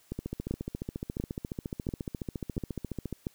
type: two click trains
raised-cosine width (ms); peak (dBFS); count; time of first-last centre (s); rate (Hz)
3; -21 / -18; 44 / 5; 0.12-3.127 / 0.51-3.269; 14.3 / 1.45
effects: white hiss -63 dBFS RMS until 3.34 s